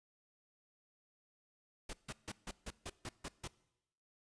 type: noise bursts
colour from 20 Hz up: pink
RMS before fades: -44 dBFS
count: 9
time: 1.89-3.477 s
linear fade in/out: 5 ms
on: 43 ms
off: 150 ms
effects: noise-tail reverb RT60 0.9 s tail -21 dB re dry + resampled to 22050 Hz